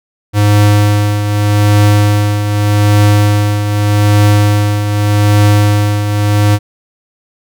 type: tone with tremolo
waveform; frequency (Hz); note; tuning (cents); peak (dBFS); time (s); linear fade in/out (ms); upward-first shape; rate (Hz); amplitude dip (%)
square; 103.7; G#2; -2; -5; 0.33-6.59; 50; triangle; 0.83; 60
effects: none